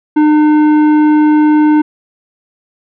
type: tone with tanh clipping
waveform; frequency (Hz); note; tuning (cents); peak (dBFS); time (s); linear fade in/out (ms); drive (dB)
sine; 303; D#4; -46; -7; 0.16-1.82; 10; 11
effects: none